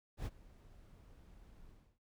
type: noise with ADSR envelope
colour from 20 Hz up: brown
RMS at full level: -37 dBFS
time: 0.17-1.99 s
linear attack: 89 ms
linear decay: 35 ms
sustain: -22 dB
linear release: 300 ms
effects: none